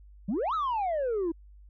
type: exponential two-way sweep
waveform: sine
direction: up then down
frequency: 174.61 to 1338 to 317.3 Hz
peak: -24 dBFS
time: 0.28-1.32 s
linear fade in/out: 10 ms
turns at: 0.54 s
effects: tanh soft clip ceiling -25 dBFS + added 50 Hz sine -49 dBFS peak until 1.69 s